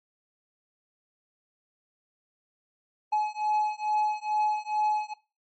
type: beating tone pair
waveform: triangle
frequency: 848 / 850.3 Hz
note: G#5 / G#5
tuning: +36 / +41 cents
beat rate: 2.3 Hz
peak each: -26 dBFS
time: 3.12-5.14 s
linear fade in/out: 10 ms
effects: noise-tail reverb RT60 0.3 s tail -20 dB re dry + MP3 32 kbps

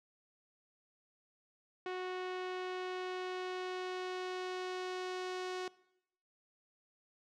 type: tone with low-pass filter sweep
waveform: sawtooth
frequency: 367.7 Hz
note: F#4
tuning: 11 cents flat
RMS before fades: -40 dBFS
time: 1.86-5.68 s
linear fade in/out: 2 ms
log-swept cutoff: 2900 to 5400 Hz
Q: 0.95
effects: noise-tail reverb RT60 0.8 s tail -21 dB re dry

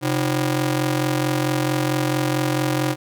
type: ring-modulated tone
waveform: sawtooth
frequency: 219.9 Hz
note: A3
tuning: 1 cent flat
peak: -12 dBFS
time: 0.01-2.96 s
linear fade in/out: 50 ms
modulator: 87.7 Hz
effects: none

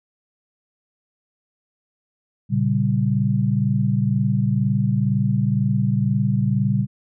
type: chord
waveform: sine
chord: G diminished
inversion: first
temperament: equal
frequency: 116.54 / 138.59 / 196 Hz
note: Bb2 / Db3 / G3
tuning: 0 / 0 / 0 cents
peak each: -21 dBFS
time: 2.49-6.87 s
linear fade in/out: 50 ms
effects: none

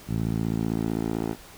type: tone with band-pass filter sweep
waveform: 10% pulse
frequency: 55.6 Hz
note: A1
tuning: 19 cents sharp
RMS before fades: -27 dBFS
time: 0.07-1.36 s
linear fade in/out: 50 ms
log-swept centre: 130 to 430 Hz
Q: 1
effects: pink hiss -47 dBFS RMS until 1.57 s

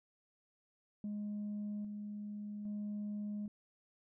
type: tone with tremolo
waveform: sine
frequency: 207.7 Hz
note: G#3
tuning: in tune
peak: -36 dBFS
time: 1.04-3.48 s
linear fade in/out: 2 ms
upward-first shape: square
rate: 0.62 Hz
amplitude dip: 40%
effects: tanh soft clip ceiling -36 dBFS

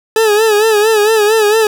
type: tone with vibrato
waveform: 40% pulse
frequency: 430 Hz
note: A4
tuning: 40 cents flat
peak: -7 dBFS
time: 0.16-1.67 s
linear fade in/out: 2 ms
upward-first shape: sine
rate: 4.4 Hz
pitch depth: 78 cents each way
effects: none

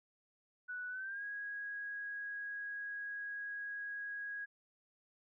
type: tone with pitch glide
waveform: sine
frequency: 1480 to 1651.7 Hz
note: F#6 to G#6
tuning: 0 to -10 cents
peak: -40 dBFS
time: 0.68-4.46 s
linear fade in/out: 20 ms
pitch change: +190 cents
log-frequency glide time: 0.89-1.24 s
effects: none

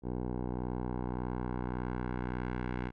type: tone with low-pass filter sweep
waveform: 10% pulse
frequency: 61.74 Hz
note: B1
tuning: in tune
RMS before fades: -36 dBFS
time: 0.02-2.92 s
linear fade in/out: 50 ms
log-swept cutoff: 610 to 2000 Hz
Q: 1.3
effects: none

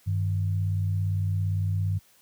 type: tone pair together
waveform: sine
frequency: 98 / 155.56 Hz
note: G2 / D#3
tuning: 0 / 0 cents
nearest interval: minor sixth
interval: 800 cents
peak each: -23 / -33 dBFS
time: 0.06-1.99 s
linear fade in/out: 20 ms
effects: white hiss -60 dBFS RMS until 2.21 s + high-pass 60 Hz 12 dB/octave

